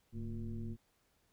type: tone with frequency modulation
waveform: sine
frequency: 103.1 Hz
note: G#2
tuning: 12 cents flat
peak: -38 dBFS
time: 0.12-0.77 s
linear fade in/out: 50 ms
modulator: 124 Hz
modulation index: 1.3
effects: pink hiss -75 dBFS RMS until 1.32 s